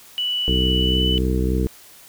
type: tone with pitch glide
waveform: sine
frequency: 2960 to 2991 Hz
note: F#7 to F#7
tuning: 0 to +18 cents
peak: -20 dBFS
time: 0.18-1.18 s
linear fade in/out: 0 ms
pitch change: +18 cents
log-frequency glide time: 0.79-1.04 s
type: harmonic tone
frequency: 63.5 Hz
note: B1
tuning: 49 cents sharp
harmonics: 1 / 2 / 3 / 4 / 5 / 6 / 7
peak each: -20 / -27 / -25 / -30 / -27 / -30 / -28 dBFS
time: 0.48-1.67 s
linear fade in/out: 0 ms
effects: white hiss -46 dBFS RMS until 2.08 s